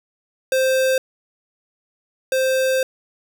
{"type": "tone pair in turn", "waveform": "square", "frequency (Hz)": [523.3, 523.3], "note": ["C5", "C5"], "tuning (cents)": [0, 0], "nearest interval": "unison", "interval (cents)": 0, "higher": "neither", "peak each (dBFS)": [-16, -17], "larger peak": "first", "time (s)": [[0.52, 0.98], [2.32, 2.83]], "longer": "second", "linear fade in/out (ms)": 2, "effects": []}